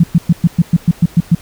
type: tone bursts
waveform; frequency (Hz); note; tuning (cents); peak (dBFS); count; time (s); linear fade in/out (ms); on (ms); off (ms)
sine; 168.9; E3; +42; -4; 10; 0-1.35; 5; 36; 110
effects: pink hiss -39 dBFS RMS until 1.41 s